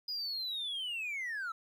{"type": "linear sweep", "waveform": "triangle", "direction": "down", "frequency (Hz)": [4978, 1296], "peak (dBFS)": -33, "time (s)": [0.08, 1.52], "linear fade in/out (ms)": 5, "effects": ["tanh soft clip ceiling -30 dBFS", "12-bit"]}